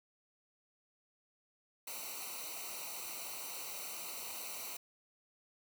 white noise with comb filter, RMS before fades -44 dBFS, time 1.87-4.77 s, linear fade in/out 5 ms, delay 0.59 ms, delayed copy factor -0.9, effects none

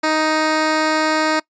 10% pulse tone, 311.9 Hz, D#4, 4 cents sharp, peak -7 dBFS, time 0.03-1.4 s, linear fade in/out 10 ms, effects noise-tail reverb RT60 0.1 s tail -23 dB re dry + resampled to 16000 Hz

